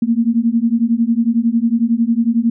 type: beating tone pair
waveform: sine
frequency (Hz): 226.2 / 237.2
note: A3 / A#3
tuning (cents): +48 / +30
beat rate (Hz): 11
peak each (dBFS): -15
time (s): 0.02-2.5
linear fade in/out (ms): 5
effects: none